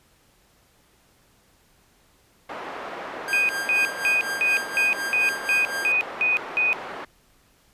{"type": "band-pass noise", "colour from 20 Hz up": "pink", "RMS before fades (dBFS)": -35, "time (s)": [2.49, 7.05], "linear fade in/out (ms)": 5, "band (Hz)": [490, 1600], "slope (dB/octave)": 12}
{"type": "tone with tremolo", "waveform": "45% pulse", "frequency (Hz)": 1600, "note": "G6", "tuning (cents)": 35, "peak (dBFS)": -25, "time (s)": [3.28, 5.92], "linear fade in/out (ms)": 0, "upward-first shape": "sine", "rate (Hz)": 4.1, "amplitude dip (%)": 70}
{"type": "tone bursts", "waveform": "sine", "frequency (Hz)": 2489, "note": "D#7", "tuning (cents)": 0, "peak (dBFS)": -18, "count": 10, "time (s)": [3.33, 6.73], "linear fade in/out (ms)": 0, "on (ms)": 160, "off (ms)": 200}
{"effects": ["pink hiss -60 dBFS RMS until 7.73 s", "resampled to 32000 Hz"]}